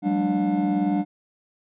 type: tone cluster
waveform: triangle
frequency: 177.7 / 195.1 / 216.2 / 295.3 / 716 Hz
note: F3 / G3 / A3 / D4 / F5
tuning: +30 / -8 / -30 / +10 / +43 cents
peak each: -30 / -22 / -30 / -21 / -28 dBFS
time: 0.02-1.05 s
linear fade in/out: 50 ms
effects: resampled to 8000 Hz